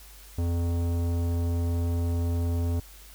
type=tone with tanh clipping; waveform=sine; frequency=85.4 Hz; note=F2; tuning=38 cents flat; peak=-26 dBFS; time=0.38-2.8 s; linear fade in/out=5 ms; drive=16 dB; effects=added 50 Hz sine -48 dBFS peak until 3.14 s + white hiss -51 dBFS RMS until 3.14 s